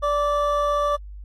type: tone pair together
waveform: triangle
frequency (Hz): 583.2 / 1165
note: D5 / D6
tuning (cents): -12 / -14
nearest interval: octave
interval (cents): 1198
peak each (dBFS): -20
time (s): 0.02-0.97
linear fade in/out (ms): 20
effects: added 50 Hz sine -35 dBFS peak until 1.24 s + AAC 48 kbps